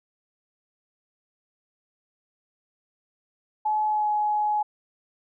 sine tone with pitch glide, 854 to 842.2 Hz, G#5 to G#5, +48 to +24 cents, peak -21 dBFS, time 3.65-4.63 s, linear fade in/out 10 ms, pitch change -24 cents, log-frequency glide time 3.87-4.09 s, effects none

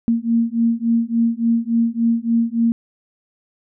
sine beating tone pair, 229.5 / 233 Hz, A#3 / A#3, -27 / -1 cents, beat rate 3.5 Hz, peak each -18 dBFS, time 0.08-2.72 s, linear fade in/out 0 ms, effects none

